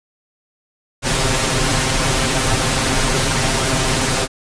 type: noise with comb filter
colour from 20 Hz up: pink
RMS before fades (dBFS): -17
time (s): 1.02-4.28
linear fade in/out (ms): 50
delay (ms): 7.6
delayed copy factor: +0.95
effects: resampled to 22050 Hz